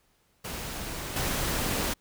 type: noise with level steps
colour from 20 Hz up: pink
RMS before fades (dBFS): -36 / -29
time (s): 0.44-1.94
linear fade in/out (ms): 10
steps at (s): 1.16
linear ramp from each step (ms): 2
effects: pink hiss -68 dBFS RMS until 2 s